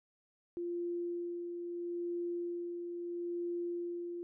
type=tone with tremolo; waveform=sine; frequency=347 Hz; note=F4; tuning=11 cents flat; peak=-34 dBFS; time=0.57-4.23 s; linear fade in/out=0 ms; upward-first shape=sine; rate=0.76 Hz; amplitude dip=40%; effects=none